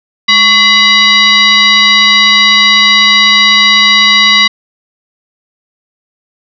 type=tone with frequency modulation; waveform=sine; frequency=2932 Hz; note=F#7; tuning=16 cents flat; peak=-3 dBFS; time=0.28-4.48 s; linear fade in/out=10 ms; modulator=908 Hz; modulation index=1.8; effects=none